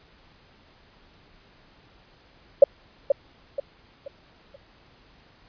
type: tone with echo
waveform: sine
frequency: 559 Hz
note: C#5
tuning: 14 cents sharp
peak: -5 dBFS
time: 2.62-2.64 s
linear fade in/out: 5 ms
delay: 480 ms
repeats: 4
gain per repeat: -9 dB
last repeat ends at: 4.56 s
effects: pink hiss -56 dBFS RMS until 5.48 s + resampled to 11025 Hz